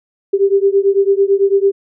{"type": "beating tone pair", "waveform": "sine", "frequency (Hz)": [391.1, 400.1], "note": ["G4", "G4"], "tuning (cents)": [-4, 35], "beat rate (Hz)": 9, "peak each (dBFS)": [-12, -13], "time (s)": [0.33, 1.72], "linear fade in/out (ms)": 10, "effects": []}